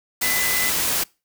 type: tone in noise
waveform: sine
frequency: 2009 Hz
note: B6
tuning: 29 cents sharp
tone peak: -24 dBFS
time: 0.22-0.7 s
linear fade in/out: 10 ms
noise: white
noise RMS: -22 dBFS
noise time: 0.21-1.04 s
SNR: -5 dB
effects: noise-tail reverb RT60 0.3 s tail -25 dB re dry